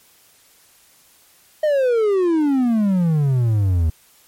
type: exponential sweep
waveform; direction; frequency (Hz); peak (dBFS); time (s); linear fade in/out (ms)
triangle; down; 626 to 77.78; -12; 1.63-3.9; 5
effects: white hiss -53 dBFS RMS until 4.27 s + MP3 64 kbps